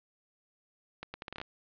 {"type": "accelerating click train", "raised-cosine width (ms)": 0.3, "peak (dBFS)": -24, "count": 9, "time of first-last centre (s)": [1.03, 1.415], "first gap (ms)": 110, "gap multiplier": 0.74, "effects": ["resampled to 11025 Hz", "10-bit"]}